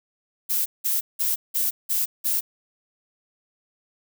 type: noise bursts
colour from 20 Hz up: violet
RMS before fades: -23 dBFS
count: 6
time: 0.49-2.41 s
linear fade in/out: 20 ms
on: 170 ms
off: 180 ms
effects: none